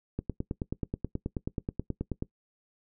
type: click train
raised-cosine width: 3 ms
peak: -18 dBFS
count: 20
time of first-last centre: 0.19-2.224 s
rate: 9.34 Hz
effects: noise-tail reverb RT60 0.1 s tail -20 dB re dry